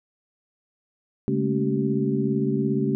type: tone cluster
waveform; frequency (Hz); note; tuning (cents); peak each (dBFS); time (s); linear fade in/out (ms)
sine; 140.2 / 206.7 / 224.1 / 280.4 / 384.1; C#3 / G#3 / A3 / C#4 / G4; +20 / -8 / +32 / +20 / -35; -27; 1.28-2.95; 0
effects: none